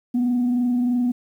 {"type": "tone with frequency modulation", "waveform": "sine", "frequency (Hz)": 245.2, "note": "B3", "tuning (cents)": -12, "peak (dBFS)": -16, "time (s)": [0.14, 1.12], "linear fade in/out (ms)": 10, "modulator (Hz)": 23.1, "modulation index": 0.24, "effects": ["tanh soft clip ceiling -15 dBFS", "9-bit"]}